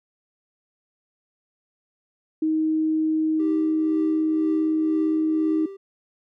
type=tone; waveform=sine; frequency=314.5 Hz; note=D#4; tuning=19 cents sharp; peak=-19 dBFS; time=2.42-5.66 s; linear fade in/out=5 ms
type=tone with tremolo; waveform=triangle; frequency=392 Hz; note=G4; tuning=in tune; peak=-26 dBFS; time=3.39-5.77 s; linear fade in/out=10 ms; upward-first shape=triangle; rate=2 Hz; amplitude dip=70%
effects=none